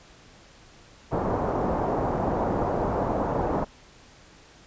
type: low-pass noise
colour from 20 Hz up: white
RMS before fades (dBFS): -26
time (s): 1.11-3.65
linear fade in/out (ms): 20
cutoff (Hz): 890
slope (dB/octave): 24
effects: pink hiss -52 dBFS RMS until 4.66 s + resampled to 16000 Hz